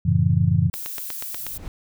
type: chord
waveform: sine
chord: F# minor seventh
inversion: none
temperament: just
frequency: 92.5 / 111 / 138.75 / 166.5 Hz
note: F#2 / A2 / C#3 / E3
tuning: 0 / +16 / +2 / +18 cents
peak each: -21 dBFS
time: 0.05-0.7 s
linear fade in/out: 10 ms
type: noise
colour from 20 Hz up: violet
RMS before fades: -32 dBFS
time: 0.73-1.58 s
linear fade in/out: 10 ms
type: click train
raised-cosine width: 0.2 ms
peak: -14 dBFS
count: 7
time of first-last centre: 0.74-1.466 s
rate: 8.26 Hz
type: noise with exponential growth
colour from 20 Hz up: brown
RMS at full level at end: -31 dBFS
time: 1.24-1.68 s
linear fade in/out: 1 ms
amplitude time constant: 95 ms
effects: none